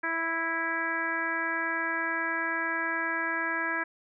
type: harmonic tone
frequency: 329.3 Hz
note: E4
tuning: 2 cents flat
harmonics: 1 / 2 / 3 / 4 / 5 / 6 / 7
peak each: -38 / -40 / -36 / -37 / -30 / -36 / -40 dBFS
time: 0.03-3.84 s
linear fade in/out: 10 ms
effects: none